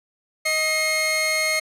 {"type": "tone pair together", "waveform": "sawtooth", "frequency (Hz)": [627.2, 2144], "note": ["D#5", "C7"], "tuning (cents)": [14, 42], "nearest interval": "octave + major sixth", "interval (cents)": 2128, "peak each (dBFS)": [-22, -17], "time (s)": [0.45, 1.6], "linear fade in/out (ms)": 10, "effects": ["low-pass 12000 Hz 12 dB/octave"]}